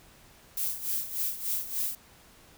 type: noise with tremolo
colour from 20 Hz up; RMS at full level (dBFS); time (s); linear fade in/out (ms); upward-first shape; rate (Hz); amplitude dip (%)
violet; -29; 0.57-1.95; 2; sine; 3.4; 75
effects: pink hiss -56 dBFS RMS until 2.57 s

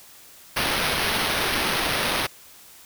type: noise with sample-and-hold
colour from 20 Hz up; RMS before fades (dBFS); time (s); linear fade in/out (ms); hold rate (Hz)
white; -24; 0.56-2.27; 10; 7350
effects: white hiss -48 dBFS RMS until 2.85 s

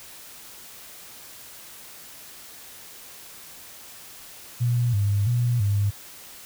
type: tone with vibrato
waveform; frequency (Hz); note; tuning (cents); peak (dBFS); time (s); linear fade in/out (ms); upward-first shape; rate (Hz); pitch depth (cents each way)
sine; 110.7; A2; +11; -19; 4.6-5.91; 20; square; 1.5; 150
effects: white hiss -44 dBFS RMS until 6.45 s

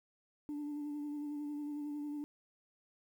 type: tone with vibrato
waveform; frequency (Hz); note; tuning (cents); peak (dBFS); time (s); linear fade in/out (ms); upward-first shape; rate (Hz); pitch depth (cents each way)
sine; 293.7; D4; 0; -36; 0.49-2.24; 0; sine; 11; 25
effects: tanh soft clip ceiling -36 dBFS + 11-bit

